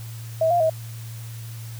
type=tone with pitch steps; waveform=sine; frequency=646 / 697 / 639 Hz; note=E5 / F5 / D#5; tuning=-35 / -4 / +46 cents; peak=-16 dBFS; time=0.41-0.698 s; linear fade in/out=5 ms; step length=96 ms; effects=added 114 Hz sine -33 dBFS peak until 1.79 s + white hiss -45 dBFS RMS until 1.79 s